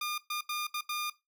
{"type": "tone bursts at uneven times", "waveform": "15% pulse", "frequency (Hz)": 1210, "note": "D#6", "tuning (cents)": -49, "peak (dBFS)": -26, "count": 5, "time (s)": [[0.01, 0.18], [0.3, 0.41], [0.49, 0.67], [0.74, 0.81], [0.89, 1.1]], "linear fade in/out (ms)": 5, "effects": ["noise-tail reverb RT60 0.2 s tail -17 dB re dry"]}